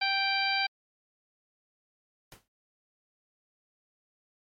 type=harmonic tone; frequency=784 Hz; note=G5; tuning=in tune; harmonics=1 / 2 / 3 / 4 / 5 / 6; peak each=-31 / -33 / -30 / -36 / -36 / -33 dBFS; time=0.01-0.67 s; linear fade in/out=10 ms
type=noise with exponential decay; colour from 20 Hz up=pink; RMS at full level=-46 dBFS; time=2.32-2.48 s; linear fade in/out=1 ms; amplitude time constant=33 ms
effects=MP3 64 kbps